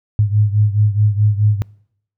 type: beating tone pair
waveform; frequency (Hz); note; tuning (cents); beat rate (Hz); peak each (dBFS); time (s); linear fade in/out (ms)
sine; 103.7 / 108.4; G#2 / A2; -2 / -25; 4.7; -13 / -16; 0.19-1.62; 0
effects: noise-tail reverb RT60 0.7 s tail -26 dB re dry